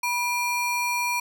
square ring-modulated tone, 1682 Hz, G#6, 22 cents sharp, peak -21 dBFS, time 0.03-1.2 s, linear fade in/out 5 ms, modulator 706 Hz, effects none

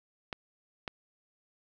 clicks, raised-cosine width 0.3 ms, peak -19 dBFS, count 2, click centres 0.328 / 0.878 s, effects none

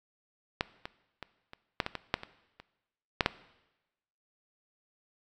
clicks, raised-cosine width 0.3 ms, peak -11 / -21 / -23 / -29 / -10 / -16 / -18 / -9 / -24 / -30 / -7 / -7 dBFS, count 12, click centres 0.609 / 0.855 / 1.227 / 1.534 / 1.802 / 1.864 / 1.953 / 2.141 / 2.234 / 2.6 / 3.208 / 3.261 s, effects noise-tail reverb RT60 1.0 s tail -18 dB re dry

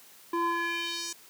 square tone with band-pass filter sweep, 340 Hz, F4, 46 cents flat, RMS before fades -31 dBFS, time 0.33-1.13 s, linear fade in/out 5 ms, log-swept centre 720 to 6900 Hz, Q 2.2, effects white hiss -54 dBFS RMS until 1.29 s + high-pass 150 Hz 12 dB/octave

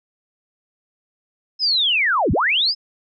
sine linear two-way sweep, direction down then up, 5230 to 48.01 to 5230 Hz, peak -15 dBFS, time 1.59-2.75 s, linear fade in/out 50 ms, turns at 2.32 s, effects none

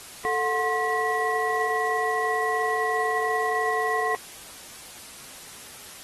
sine tone cluster, 440.7 / 728 / 1063 / 1934 Hz, A4 / F#5 / C6 / B6, +3 / -28 / +27 / -37 cents, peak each -28 dBFS, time 0.25-4.15 s, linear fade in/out 0 ms, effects white hiss -43 dBFS RMS until 6.03 s + AAC 32 kbps

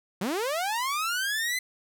sawtooth linear sweep, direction up, 168.8 to 2054 Hz, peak -23 dBFS, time 0.21-1.59 s, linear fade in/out 5 ms, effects none

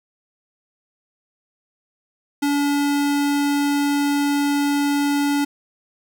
square tone, 286.2 Hz, D4, 45 cents flat, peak -18 dBFS, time 2.42-5.45 s, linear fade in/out 10 ms, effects 9-bit

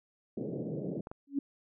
pink band-pass noise, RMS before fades -37 dBFS, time 0.37-1.01 s, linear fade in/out 5 ms, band 130 to 560 Hz, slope 48 dB/octave
clicks, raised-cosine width 1 ms, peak -28 dBFS, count 2, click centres 1.071 / 1.115 s
sine tone with exponential growth, 279.8 Hz, C#4, 16 cents sharp, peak -24 dBFS, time 1.27-1.39 s, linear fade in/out 5 ms, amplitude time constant 24 ms
effects none

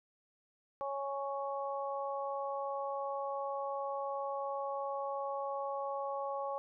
harmonic tone, 277.2 Hz, C#4, in tune, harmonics 2 / 3 / 4, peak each -38 / -40 / -41 dBFS, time 0.81-6.58 s, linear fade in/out 0 ms, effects none

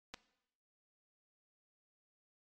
clicks, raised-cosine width 0.2 ms, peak -28 dBFS, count 2, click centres 0.139 / 0.143 s, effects noise-tail reverb RT60 0.8 s tail -18 dB re dry + AAC 32 kbps

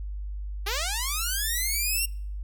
5% pulse linear sweep, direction up, 375.7 to 2793 Hz, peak -16 dBFS, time 0.66-2.06 s, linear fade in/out 10 ms, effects noise-tail reverb RT60 0.6 s tail -26 dB re dry + added 50 Hz sine -31 dBFS peak until 2.43 s

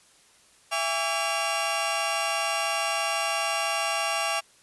sawtooth tone cluster, 667 / 813 / 1143 / 2780 Hz, E5 / G#5 / D6 / F7, +20 / -37 / -47 / -9 cents, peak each -27 dBFS, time 0.71-4.41 s, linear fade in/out 20 ms, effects white hiss -58 dBFS RMS until 4.62 s + resampled to 24000 Hz

